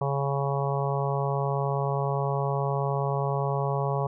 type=harmonic tone; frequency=139.2 Hz; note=C#3; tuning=8 cents sharp; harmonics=1 / 3 / 4 / 5 / 6 / 7 / 8; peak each=-27 / -32 / -33 / -34 / -35 / -35 / -36 dBFS; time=0.01-4.07 s; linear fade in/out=5 ms; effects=none